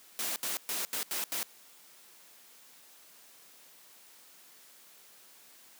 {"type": "noise bursts at uneven times", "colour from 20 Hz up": "white", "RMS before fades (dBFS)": -34, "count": 6, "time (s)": [[0.19, 0.36], [0.43, 0.57], [0.69, 0.85], [0.93, 1.03], [1.11, 1.24], [1.32, 1.43]], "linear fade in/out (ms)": 0, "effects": ["white hiss -57 dBFS RMS until 5.79 s", "high-pass 200 Hz 12 dB/octave"]}